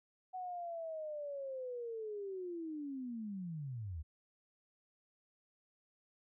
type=linear sweep; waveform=sine; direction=down; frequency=748 to 71.1 Hz; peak=-40 dBFS; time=0.33-4.03 s; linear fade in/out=20 ms; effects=none